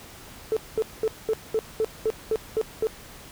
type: tone bursts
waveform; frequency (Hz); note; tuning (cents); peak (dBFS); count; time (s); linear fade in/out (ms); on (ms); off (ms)
sine; 440; A4; 0; -19; 10; 0.52-2.87; 0; 46; 210
effects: tanh soft clip ceiling -16 dBFS + pink hiss -45 dBFS RMS until 3.31 s